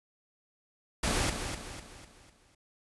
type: noise with echo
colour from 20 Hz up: pink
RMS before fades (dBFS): -29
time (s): 1.03-1.3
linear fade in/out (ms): 5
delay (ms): 250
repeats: 5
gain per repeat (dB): -7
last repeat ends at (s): 2.55
effects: resampled to 24000 Hz